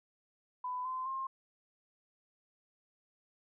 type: tone with pitch steps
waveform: sine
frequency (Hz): 1000 / 1031.1 / 1063.1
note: B5 / C6 / C6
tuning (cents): +21 / -26 / +27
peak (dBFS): -35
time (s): 0.64-1.27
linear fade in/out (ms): 5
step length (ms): 210
effects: none